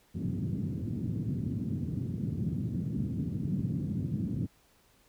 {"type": "band-pass noise", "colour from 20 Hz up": "pink", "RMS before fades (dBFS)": -33, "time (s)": [0.14, 4.47], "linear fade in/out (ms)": 20, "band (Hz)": [100, 250], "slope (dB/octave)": 24, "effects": ["pink hiss -65 dBFS RMS until 5.08 s"]}